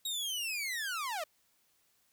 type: linear sweep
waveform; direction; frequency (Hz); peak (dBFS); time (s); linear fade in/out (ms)
sawtooth; down; 3817 to 585; -31; 0.05-1.24; 5
effects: white hiss -72 dBFS RMS until 2.12 s